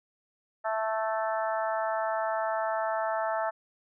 harmonic tone, 220 Hz, A3, in tune, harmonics 3 / 4 / 5 / 6 / 7 / 8, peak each -30 / -32 / -39 / -35 / -42 / -40 dBFS, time 0.64-3.51 s, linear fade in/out 20 ms, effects none

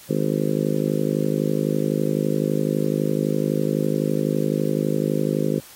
harmonic tone, 51.91 Hz, G#1, in tune, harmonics 3 / 4 / 5 / 6 / 7 / 8 / 9 / 10, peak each -25 / -26 / -27 / -28 / -28 / -29 / -30 / -30 dBFS, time 0.09-5.6 s, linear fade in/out 10 ms, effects white hiss -45 dBFS RMS until 5.75 s + AAC 48 kbps

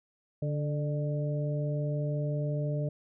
harmonic tone with a mistuned harmonic, 145.9 Hz, D3, 11 cents flat, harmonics 1 / 2 / 3 / 4, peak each -29 / -41 / -40 / -37 dBFS, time 0.42-2.89 s, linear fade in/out 5 ms, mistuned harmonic 4, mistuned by +42 cents, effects none

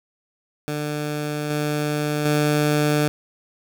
15% pulse tone with level steps, 149.1 Hz, D3, 27 cents sharp, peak -18 / -15 / -11 dBFS, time 0.68-3.08 s, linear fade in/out 0 ms, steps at 1.5 / 2.25 s, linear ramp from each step 5 ms, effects none

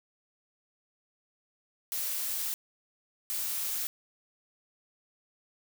blue noise bursts at uneven times, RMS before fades -33 dBFS, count 2, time 1.92-2.54 / 3.3-3.87 s, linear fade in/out 0 ms, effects none

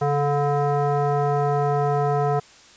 sine tone with frequency modulation, 142.2 Hz, C#3, 45 cents sharp, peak -18 dBFS, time 0.01-2.4 s, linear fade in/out 10 ms, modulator 577 Hz, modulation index 1.4, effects white hiss -49 dBFS RMS until 2.76 s + resampled to 16000 Hz

